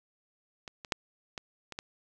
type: clicks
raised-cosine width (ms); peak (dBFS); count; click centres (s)
0.2; -24 / -25 / -10 / -20 / -24 / -19; 6; 0.678 / 0.848 / 0.922 / 1.378 / 1.723 / 1.789
effects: none